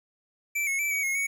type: tone with pitch steps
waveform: square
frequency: 2330 / 2186 / 2323 / 2259 / 2162 / 2230 Hz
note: D7 / C#7 / D7 / C#7 / C#7 / C#7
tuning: -14 / -25 / -20 / +32 / -44 / +10 cents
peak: -26 dBFS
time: 0.55-1.27 s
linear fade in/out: 10 ms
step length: 120 ms
effects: 10-bit